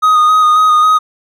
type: tone with vibrato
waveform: triangle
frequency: 1244.5 Hz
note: D#6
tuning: in tune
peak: -4 dBFS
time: 0.02-0.99 s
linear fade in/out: 20 ms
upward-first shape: square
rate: 3.7 Hz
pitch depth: 18 cents each way
effects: none